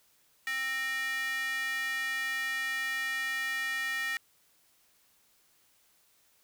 square tone with high-pass filter, 264.3 Hz, C4, 18 cents sharp, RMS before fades -33 dBFS, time 0.47-4.17 s, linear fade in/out 0 ms, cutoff 1900 Hz, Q 5.2, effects white hiss -67 dBFS RMS until 6.43 s

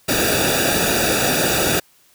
pink noise with comb filter, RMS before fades -18 dBFS, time 0.08-1.8 s, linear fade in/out 10 ms, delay 0.95 ms, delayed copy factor -1, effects white hiss -55 dBFS RMS until 2.14 s

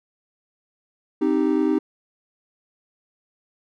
triangle chord, C minor, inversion none, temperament equal, 261.6 / 311.1 / 392 Hz, C4 / Eb4 / G4, 0 / 0 / 0 cents, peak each -21 / -18 / -22 dBFS, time 1.21-1.79 s, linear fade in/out 10 ms, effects none

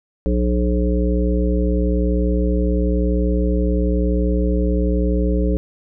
harmonic tone with a mistuned harmonic, 60.5 Hz, B1, 35 cents flat, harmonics 1 / 3 / 5 / 7 / 9, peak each -17 / -22 / -24 / -25 / -27 dBFS, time 0.26-5.57 s, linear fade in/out 0 ms, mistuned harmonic 9, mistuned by -29 cents, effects none

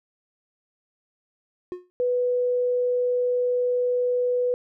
triangle tone with exponential decay, 360 Hz, F#4, 47 cents flat, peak -24 dBFS, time 1.72-1.9 s, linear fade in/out 0 ms, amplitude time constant 37 ms
sine tone, 493.9 Hz, B4, in tune, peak -20 dBFS, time 2-4.54 s, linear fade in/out 0 ms
effects none

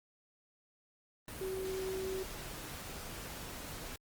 sine tone in noise, 379 Hz, F#4, 42 cents sharp, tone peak -36 dBFS, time 1.41-2.23 s, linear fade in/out 2 ms, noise pink, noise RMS -45 dBFS, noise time 1.28-3.96 s, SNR +6 dB, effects Opus 32 kbps

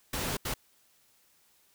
pink noise bursts at uneven times, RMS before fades -33 dBFS, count 2, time 0.13-0.37 / 0.45-0.54 s, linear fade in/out 5 ms, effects white hiss -66 dBFS RMS until 1.74 s

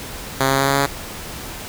5% pulse tone with pitch steps, 134.2 / 135.13 / 136.07 / 137.02 / 137.97 / 138.93 / 139.9 Hz, C3 / C#3 / C#3 / C#3 / C#3 / C#3 / C#3, +44 / -44 / -32 / -20 / -8 / +4 / +16 cents, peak -4 dBFS, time 0.4-0.862 s, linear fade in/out 5 ms, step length 66 ms, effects pink hiss -32 dBFS RMS until 1.68 s

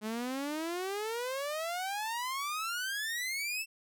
sawtooth exponential sweep, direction up, 210 to 2692 Hz, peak -30 dBFS, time 0.01-3.66 s, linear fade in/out 50 ms, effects none

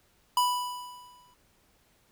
square tone with exponential decay, 987.8 Hz, B5, in tune, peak -21 dBFS, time 0.37-1.34 s, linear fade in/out 2 ms, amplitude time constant 210 ms, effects pink hiss -66 dBFS RMS until 2.11 s

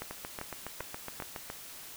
two click trains, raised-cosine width 0.5 ms, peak -23 / -22 dBFS, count 11 / 4, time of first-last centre 0.11-1.501 / 0.02-1.201 s, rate 7.19 / 2.54 Hz, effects white hiss -47 dBFS RMS until 1.96 s

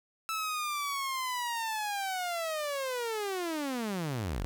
sawtooth linear sweep, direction down, 1320 to 34.65 Hz, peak -28 dBFS, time 0.29-4.45 s, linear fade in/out 0 ms, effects 10-bit

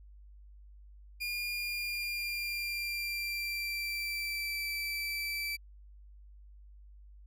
30% pulse tone with pitch glide, 2419 to 2324 Hz, D#7 to D7, -49 to -19 cents, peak -31 dBFS, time 1.2-5.57 s, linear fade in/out 20 ms, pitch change -70 cents, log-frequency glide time 1.51-4.65 s, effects added 50 Hz sine -51 dBFS peak until 7.26 s

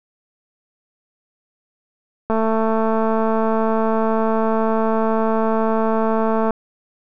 click train, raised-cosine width 1 ms, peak -7 dBFS, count 935, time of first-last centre 2.3-6.507 s, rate 222 Hz, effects none

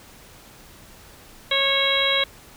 harmonic tone, 549 Hz, C#5, 17 cents flat, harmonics 1 / 2 / 3 / 4 / 5 / 6 / 7, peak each -26 / -29 / -29 / -24 / -32 / -24 / -23 dBFS, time 1.51-2.24 s, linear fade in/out 5 ms, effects pink hiss -47 dBFS RMS until 2.56 s

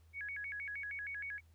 sine tone with vibrato, 1931 Hz, B6, 39 cents flat, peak -40 dBFS, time 0.13-1.41 s, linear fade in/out 50 ms, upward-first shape square, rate 6.4 Hz, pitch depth 250 cents each way, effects added 81 Hz sine -61 dBFS peak until 1.54 s + pink hiss -75 dBFS RMS until 1.54 s

